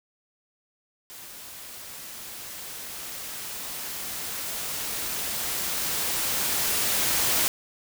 white noise with level ramp, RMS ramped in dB -43 to -23 dBFS, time 1.1-7.48 s, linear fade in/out 0 ms, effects none

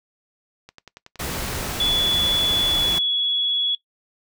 click train, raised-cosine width 0.2 ms, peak -24 dBFS, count 15, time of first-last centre 0.69-1.998 s, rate 10.7 Hz
pink noise, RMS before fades -28 dBFS, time 1.19-2.99 s, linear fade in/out 10 ms
sine tone with pitch glide, 3426 to 3371 Hz, A7 to G#7, -47 to +25 cents, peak -18 dBFS, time 1.8-3.75 s, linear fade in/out 2 ms, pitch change -28 cents, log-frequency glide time 2.7-3.09 s
effects noise-tail reverb RT60 0.1 s tail -20 dB re dry

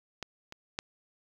clicks, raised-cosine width 0.2 ms, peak -19 / -26 / -15 dBFS, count 3, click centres 0.227 / 0.524 / 0.789 s, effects 8-bit

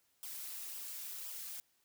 blue noise with flanger, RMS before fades -45 dBFS, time 0.23-1.6 s, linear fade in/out 0 ms, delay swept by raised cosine 0.46 to 5.26 ms, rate 1.9 Hz, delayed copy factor -0.6, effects white hiss -75 dBFS RMS until 1.84 s

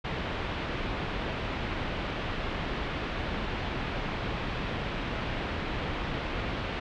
pink low-pass noise, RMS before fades -33 dBFS, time 0.04-6.8 s, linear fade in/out 10 ms, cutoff 3400 Hz, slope 24 dB/octave, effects none

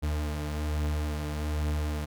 40% pulse beating tone pair, 74.1 / 75.3 Hz, D2 / D2, +16 / +44 cents, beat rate 1.2 Hz, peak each -36 / -28 dBFS, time 0.02-2.06 s, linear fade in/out 20 ms, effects none

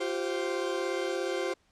40% pulse chord, F suspended second, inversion none, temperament equal with one note detuned, 349.2 / 386.2 / 523.3 Hz, F4 / G4 / C5, 0 / -26 / 0 cents, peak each -33 dBFS, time 0-1.54 s, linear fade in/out 10 ms, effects pink hiss -68 dBFS RMS until 1.71 s + low-pass 7000 Hz 12 dB/octave

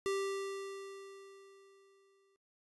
square tone with exponential decay, 392 Hz, G4, in tune, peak -32 dBFS, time 0.06-2.36 s, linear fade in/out 0 ms, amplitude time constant 500 ms, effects noise-tail reverb RT60 0.1 s tail -22 dB re dry + resampled to 24000 Hz

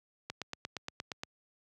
click train, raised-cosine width 0.2 ms, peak -20 dBFS, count 9, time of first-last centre 0.3-1.235 s, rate 8.56 Hz, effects high-pass 80 Hz 12 dB/octave

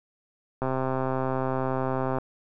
click train, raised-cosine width 1 ms, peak -14 dBFS, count 206, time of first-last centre 0.62-2.185 s, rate 131 Hz, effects none

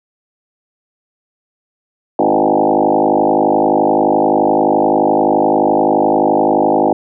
sine tone with frequency modulation, 552 Hz, C#5, 7 cents flat, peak -9 dBFS, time 2.19-6.93 s, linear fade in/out 2 ms, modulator 51.6 Hz, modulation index 5.8, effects none

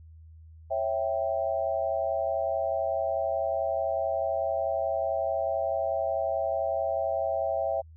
sine chord, C# diminished, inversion none, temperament equal with one note detuned, 548 / 659.3 / 784 Hz, C#5 / E5 / G5, -20 / 0 / 0 cents, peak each -31 / -28 / -32 dBFS, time 0.7-7.82 s, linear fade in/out 20 ms, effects added 80 Hz sine -47 dBFS peak until 7.96 s

